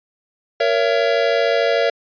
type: chord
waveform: square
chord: A# diminished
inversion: none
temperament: just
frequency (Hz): 466.2 / 559.4 / 671.3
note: A#4 / C#5 / E5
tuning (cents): 0 / +16 / +31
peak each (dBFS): -20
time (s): 0.6-1.9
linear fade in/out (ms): 5
effects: resampled to 11025 Hz